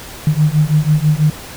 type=beating tone pair; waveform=sine; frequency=149.3 / 155.4 Hz; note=D3 / D#3; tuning=+29 / -2 cents; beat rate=6.1 Hz; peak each=-13 dBFS; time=0.27-1.3 s; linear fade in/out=2 ms; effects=pink hiss -32 dBFS RMS until 1.56 s